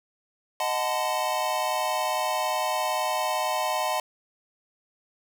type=chord; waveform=square; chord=D# diminished seventh; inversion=none; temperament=equal with one note detuned; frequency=622.3 / 740 / 880 / 1020.2 Hz; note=D#5 / F#5 / A5 / C6; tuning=0 / 0 / 0 / -44 cents; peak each=-31 dBFS; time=0.6-4 s; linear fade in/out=2 ms; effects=none